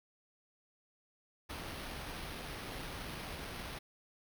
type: noise with sample-and-hold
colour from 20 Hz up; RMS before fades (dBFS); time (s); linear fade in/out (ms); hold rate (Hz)
pink; -44; 1.49-3.79; 10; 7350
effects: none